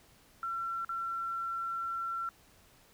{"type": "tone with dropouts", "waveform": "sine", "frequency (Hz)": 1355, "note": "E6", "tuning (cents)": 47, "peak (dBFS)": -33, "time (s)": [0.43, 2.29], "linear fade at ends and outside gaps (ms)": 1, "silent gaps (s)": [0.848, 0.892], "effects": ["pink hiss -62 dBFS RMS until 2.93 s"]}